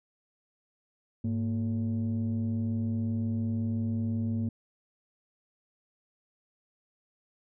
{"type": "tone pair together", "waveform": "sine", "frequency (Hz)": [103.83, 229.5], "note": ["G#2", "A#3"], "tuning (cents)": [0, -27], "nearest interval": "octave + major second", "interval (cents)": 1373, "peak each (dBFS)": -28, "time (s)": [1.24, 4.49], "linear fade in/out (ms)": 5, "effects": ["tanh soft clip ceiling -24 dBFS"]}